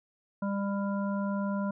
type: harmonic tone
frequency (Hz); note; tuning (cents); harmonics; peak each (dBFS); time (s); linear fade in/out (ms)
199.5; G3; +31; 1 / 3 / 5 / 7; -29 / -37 / -39 / -43; 0.42-1.71; 5
effects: none